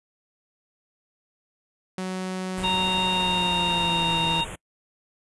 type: tone with pitch glide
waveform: sawtooth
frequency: 186.1 to 164.84 Hz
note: F#3 to E3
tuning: +10 to 0 cents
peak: -24 dBFS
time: 1.98-4.41 s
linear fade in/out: 2 ms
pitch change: -210 cents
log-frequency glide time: 3.02-4.22 s
type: band-stop noise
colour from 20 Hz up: pink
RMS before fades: -36 dBFS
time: 2.57-4.56 s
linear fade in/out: 10 ms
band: 3400 to 6800 Hz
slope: 96 dB/octave
type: harmonic tone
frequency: 928 Hz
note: A#5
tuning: 8 cents flat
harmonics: 1 / 3 / 4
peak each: -26 / -26 / -26 dBFS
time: 2.63-4.45 s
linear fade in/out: 20 ms
effects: noise-tail reverb RT60 0.1 s tail -25 dB re dry + resampled to 24000 Hz